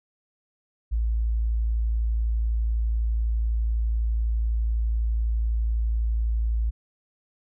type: tone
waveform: sine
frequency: 56 Hz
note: A1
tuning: 31 cents sharp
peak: -21 dBFS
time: 0.91-6.71 s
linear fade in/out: 20 ms
effects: none